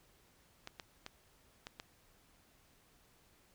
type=clicks; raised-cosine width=0.2 ms; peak=-27 dBFS; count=5; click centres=0.674 / 0.798 / 1.064 / 1.669 / 1.799 s; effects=pink hiss -68 dBFS RMS until 3.54 s